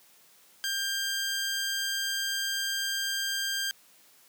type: tone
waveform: 15% pulse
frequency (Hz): 1592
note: G6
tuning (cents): +26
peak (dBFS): -22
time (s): 0.64-3.71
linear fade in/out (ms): 0
effects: white hiss -59 dBFS RMS until 4.28 s + high-pass 150 Hz 12 dB/octave